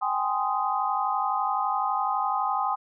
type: chord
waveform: sine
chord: Ab major seventh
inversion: third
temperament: just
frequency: 778.7 / 830.6 / 1038.3 / 1245.9 Hz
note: G5 / Ab5 / C6 / Eb6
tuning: -12 / 0 / -14 / +2 cents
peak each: -29 dBFS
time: 0.01-2.76 s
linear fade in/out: 20 ms
effects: none